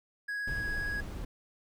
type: tone with vibrato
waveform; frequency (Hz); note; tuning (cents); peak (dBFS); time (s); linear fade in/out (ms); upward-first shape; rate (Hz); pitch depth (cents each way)
triangle; 1661.2; G#6; 0; -31; 0.28-1.01; 10; triangle; 17; 11
type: noise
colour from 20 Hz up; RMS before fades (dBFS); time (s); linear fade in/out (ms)
brown; -38; 0.47-1.25; 5
effects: none